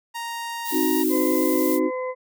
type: tone with pitch glide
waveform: sawtooth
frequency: 932.3 to 937.7 Hz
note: A#5 to A#5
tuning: 0 to +10 cents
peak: -25 dBFS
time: 0.14-1.04 s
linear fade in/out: 20 ms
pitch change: +10 cents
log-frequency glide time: 0.65-0.91 s
type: noise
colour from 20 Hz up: violet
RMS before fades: -29 dBFS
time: 0.64-1.8 s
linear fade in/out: 50 ms
type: chord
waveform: sine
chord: C diminished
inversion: none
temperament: equal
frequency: 261.6 / 311.1 / 370 Hz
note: C4 / Eb4 / Gb4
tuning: 0 / 0 / 0 cents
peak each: -25 / -22 / -24 dBFS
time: 0.71-1.91 s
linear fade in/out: 50 ms
type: harmonic tone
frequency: 510 Hz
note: C5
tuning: 44 cents flat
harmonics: 1 / 2 / 4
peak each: -26 / -32 / -38 dBFS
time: 1.09-2.15 s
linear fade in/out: 50 ms
effects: none